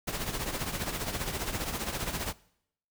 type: noise with tremolo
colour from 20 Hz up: pink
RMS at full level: -31 dBFS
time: 0.07-2.33 s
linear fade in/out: 10 ms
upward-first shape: triangle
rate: 15 Hz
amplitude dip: 70%
effects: noise-tail reverb RT60 0.7 s tail -21 dB re dry